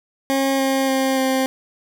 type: tone with pitch steps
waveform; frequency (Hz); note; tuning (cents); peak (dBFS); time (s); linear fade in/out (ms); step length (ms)
20% pulse; 270.7 / 268.2 / 265.7 / 263.3; C#4 / C4 / C4 / C4; -41 / +43 / +27 / +11; -12; 0.3-1.46; 0; 290
effects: none